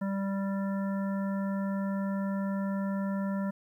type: harmonic tone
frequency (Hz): 196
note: G3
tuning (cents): 0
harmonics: 1 / 3 / 5 / 7 / 9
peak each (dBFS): -29 / -39 / -43 / -46 / -48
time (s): 0.01-3.51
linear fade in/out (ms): 10
effects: 11-bit